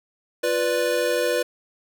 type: chord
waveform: square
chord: B diminished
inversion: second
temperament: equal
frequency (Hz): 349.2 / 493.9 / 587.3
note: F4 / B4 / D5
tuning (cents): 0 / 0 / 0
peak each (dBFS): -29 / -23 / -26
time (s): 0.43-1.43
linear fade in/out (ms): 10
effects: none